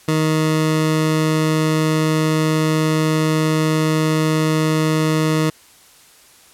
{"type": "tone", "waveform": "20% pulse", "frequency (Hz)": 156.7, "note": "D#3", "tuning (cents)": 13, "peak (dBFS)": -10, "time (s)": [0.08, 5.5], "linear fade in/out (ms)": 5, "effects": ["white hiss -48 dBFS RMS until 6.53 s", "low-pass 12000 Hz 12 dB/octave"]}